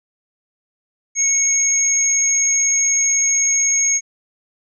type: tone pair together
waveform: sine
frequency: 2210 / 6539 Hz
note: C#7 / G#8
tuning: -6 / -28 cents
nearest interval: octave + perfect fifth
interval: 1878 cents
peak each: -24 / -14 dBFS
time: 1.15-4.01 s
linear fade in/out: 50 ms
effects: none